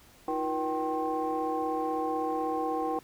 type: tone cluster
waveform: sine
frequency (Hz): 318 / 354.1 / 480.1 / 775 / 1068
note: D#4 / F4 / B4 / G5 / C6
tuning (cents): +38 / +24 / -49 / -20 / +35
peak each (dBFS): -33 / -40 / -33 / -31 / -36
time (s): 0.28-2.99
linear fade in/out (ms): 2
effects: tanh soft clip ceiling -19 dBFS + pink hiss -57 dBFS RMS until 3.03 s